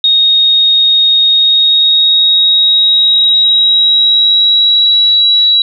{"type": "tone with pitch glide", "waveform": "sine", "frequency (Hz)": [3729, 3901], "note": ["A#7", "B7"], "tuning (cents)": [0, -22], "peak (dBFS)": -5, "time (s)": [0.04, 5.62], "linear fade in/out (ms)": 2, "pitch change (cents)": 78, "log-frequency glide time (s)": [1.28, 5.02], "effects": []}